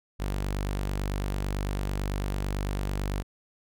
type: tone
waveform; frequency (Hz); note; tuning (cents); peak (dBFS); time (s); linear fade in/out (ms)
sawtooth; 49; G1; 0; -24; 0.19-3.23; 20
effects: none